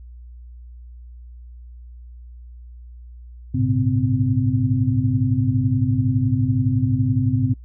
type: tone cluster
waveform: sine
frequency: 103.6 / 115.4 / 133.3 / 257.8 Hz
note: G#2 / A#2 / C3 / C4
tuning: -4 / -17 / +33 / -26 cents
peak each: -22 dBFS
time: 3.54-7.54 s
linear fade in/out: 10 ms
effects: noise-tail reverb RT60 0.1 s tail -21 dB re dry + added 60 Hz sine -37 dBFS peak until 7.64 s